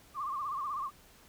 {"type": "tone with vibrato", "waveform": "sine", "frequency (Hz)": 1132, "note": "C#6", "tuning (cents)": 36, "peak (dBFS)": -33, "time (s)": [0.14, 0.91], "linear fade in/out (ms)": 50, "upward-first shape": "sine", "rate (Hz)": 16, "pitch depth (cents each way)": 120, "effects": ["pink hiss -59 dBFS RMS until 1.28 s"]}